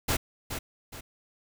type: noise with echo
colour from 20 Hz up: pink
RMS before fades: -26 dBFS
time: 0.08-0.17 s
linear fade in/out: 10 ms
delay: 420 ms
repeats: 2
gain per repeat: -8 dB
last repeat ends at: 1.01 s
effects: none